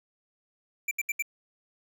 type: tone bursts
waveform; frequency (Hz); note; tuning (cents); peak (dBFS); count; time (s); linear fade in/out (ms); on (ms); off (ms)
square; 2349; D7; 0; -27; 4; 0.88-1.224; 5; 32; 72
effects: none